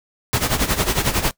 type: noise with tremolo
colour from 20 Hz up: pink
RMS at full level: -17 dBFS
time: 0.33-1.31 s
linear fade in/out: 0 ms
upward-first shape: sine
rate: 11 Hz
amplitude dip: 75%
effects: noise-tail reverb RT60 0.1 s tail -20 dB re dry